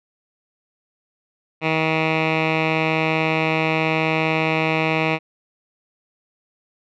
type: tone with low-pass filter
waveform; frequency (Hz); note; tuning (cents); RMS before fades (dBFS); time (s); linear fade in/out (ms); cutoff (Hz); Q
10% pulse; 159.1; D#3; +39; -20; 1.61-5.19; 50; 2600; 3.3
effects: none